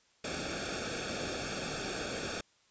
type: noise with comb filter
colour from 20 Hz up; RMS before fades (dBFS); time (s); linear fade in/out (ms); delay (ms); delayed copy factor
pink; -37; 0.24-2.41; 5; 1; -0.8
effects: white hiss -68 dBFS RMS until 2.7 s + resampled to 16000 Hz